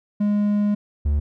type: tone pair in turn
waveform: triangle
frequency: 206.6 / 73.04 Hz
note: G#3 / D2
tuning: -9 / -9 cents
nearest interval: octave + tritone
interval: 1800 cents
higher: first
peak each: -15 dBFS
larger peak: neither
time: 0.2-0.75 / 1.05-1.2 s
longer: first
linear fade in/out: 10 ms
effects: none